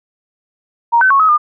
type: tone with pitch steps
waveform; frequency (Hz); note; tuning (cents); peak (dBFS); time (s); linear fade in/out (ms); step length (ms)
sine; 937 / 1525 / 1102 / 1275 / 1208; A#5 / G6 / C#6 / D#6 / D6; +9 / -48 / -11 / +42 / +48; -7; 0.92-1.38; 20; 92
effects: none